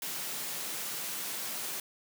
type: high-pass noise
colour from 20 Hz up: white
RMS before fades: -37 dBFS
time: 0.02-1.8 s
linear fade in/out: 2 ms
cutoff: 130 Hz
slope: 96 dB/octave
effects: none